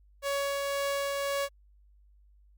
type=tone with tremolo; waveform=sawtooth; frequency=560 Hz; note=C#5; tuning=18 cents sharp; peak=-24 dBFS; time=0.22-1.49 s; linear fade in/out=50 ms; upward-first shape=triangle; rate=1.9 Hz; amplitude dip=25%; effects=added 50 Hz sine -57 dBFS peak until 2.57 s + Opus 48 kbps